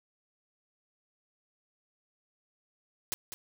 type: noise with echo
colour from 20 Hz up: white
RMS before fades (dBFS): -33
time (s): 3.12-3.14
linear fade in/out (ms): 0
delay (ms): 200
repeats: 1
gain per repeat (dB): -9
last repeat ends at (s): 3.34
effects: none